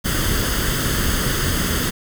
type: noise with comb filter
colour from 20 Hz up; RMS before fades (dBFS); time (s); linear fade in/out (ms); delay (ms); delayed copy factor
pink; -20; 0.04-1.91; 20; 0.62; +0.65
effects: none